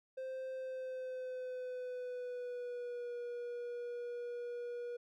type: tone with pitch glide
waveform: triangle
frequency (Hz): 522 to 481.4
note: C5 to B4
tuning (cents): -4 to -44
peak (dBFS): -38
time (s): 0.17-4.97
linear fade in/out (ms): 10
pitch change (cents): -140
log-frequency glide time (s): 0.53-3.15
effects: none